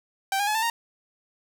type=tone with pitch steps; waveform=sawtooth; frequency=779 / 814 / 850.5 / 888.7 / 928.5 Hz; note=G5 / G#5 / G#5 / A5 / A#5; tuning=-11 / -35 / +41 / +17 / -7 cents; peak=-19 dBFS; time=0.32-0.7 s; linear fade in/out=2 ms; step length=76 ms; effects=none